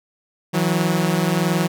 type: tone pair together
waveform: sawtooth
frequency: 161.6 / 182.9 Hz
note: E3 / F#3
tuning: -34 / -20 cents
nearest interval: major second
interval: 214 cents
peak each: -16 dBFS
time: 0.53-1.68 s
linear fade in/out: 20 ms
effects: none